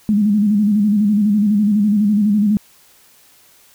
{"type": "tone with vibrato", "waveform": "sine", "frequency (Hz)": 207.7, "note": "G#3", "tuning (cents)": 0, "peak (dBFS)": -11, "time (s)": [0.09, 2.57], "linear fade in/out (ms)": 0, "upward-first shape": "square", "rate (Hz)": 12, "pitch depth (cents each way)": 57, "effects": ["white hiss -50 dBFS RMS until 3.74 s"]}